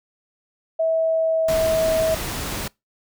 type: tone with pitch glide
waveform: sine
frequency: 649 to 642.7 Hz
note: E5 to E5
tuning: -27 to -44 cents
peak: -17 dBFS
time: 0.79-2.15 s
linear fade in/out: 10 ms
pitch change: -17 cents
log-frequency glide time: 0.91-2.01 s
type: noise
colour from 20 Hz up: pink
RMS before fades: -28 dBFS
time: 1.48-2.68 s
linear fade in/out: 5 ms
effects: noise-tail reverb RT60 0.2 s tail -24 dB re dry